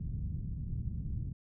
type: low-pass noise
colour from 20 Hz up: white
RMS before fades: -37 dBFS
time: 0-1.33 s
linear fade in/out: 2 ms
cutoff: 150 Hz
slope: 24 dB/octave
effects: none